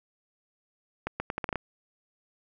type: accelerating click train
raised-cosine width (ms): 0.5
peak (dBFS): -15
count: 8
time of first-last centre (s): 1.07-1.557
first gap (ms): 130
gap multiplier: 0.78
effects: none